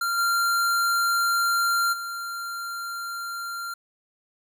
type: tone with level steps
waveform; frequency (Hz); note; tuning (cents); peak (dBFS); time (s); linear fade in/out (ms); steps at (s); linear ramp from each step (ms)
square; 1384; F6; -16; -24 / -21 / -31; 0.01-3.74; 5; 0.17 / 1.92; 20
effects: none